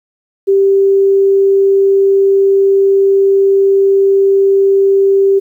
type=tone; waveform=sine; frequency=392 Hz; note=G4; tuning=in tune; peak=-6 dBFS; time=0.47-5.4 s; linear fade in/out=20 ms; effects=8-bit